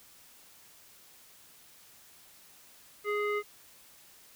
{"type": "tone with low-pass filter", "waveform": "square", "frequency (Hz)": 415.3, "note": "G#4", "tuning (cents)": 0, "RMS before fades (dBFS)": -31, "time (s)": [3.04, 3.43], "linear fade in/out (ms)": 50, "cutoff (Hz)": 1900, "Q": 3.6, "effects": ["white hiss -57 dBFS RMS until 4.35 s"]}